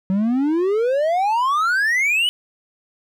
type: exponential sweep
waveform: triangle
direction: up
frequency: 185 to 3027 Hz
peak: -14 dBFS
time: 0.1-2.29 s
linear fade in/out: 0 ms
effects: none